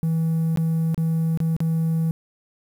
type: tone with dropouts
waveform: triangle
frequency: 162.5 Hz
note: E3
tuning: 24 cents flat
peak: -16 dBFS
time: 0.03-2.11 s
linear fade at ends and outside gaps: 0 ms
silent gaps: 0.56-0.573 / 0.945-0.978 / 1.374-1.403 / 1.565-1.604 s
effects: tanh soft clip ceiling -13 dBFS + 8-bit